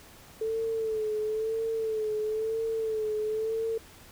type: tone with vibrato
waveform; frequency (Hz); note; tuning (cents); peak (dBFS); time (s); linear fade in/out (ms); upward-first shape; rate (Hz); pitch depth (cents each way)
sine; 439; A4; -4; -27; 0.41-3.78; 5; sine; 1; 47
effects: pink hiss -52 dBFS RMS until 4.11 s